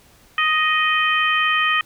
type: harmonic tone with a mistuned harmonic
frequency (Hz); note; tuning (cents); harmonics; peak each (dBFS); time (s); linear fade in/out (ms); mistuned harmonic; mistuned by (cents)
624; D#5; +5; 2 / 3 / 4 / 5; -20 / -20 / -22 / -24; 0.38-1.81; 2; 5; -17
effects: pink hiss -52 dBFS RMS until 1.85 s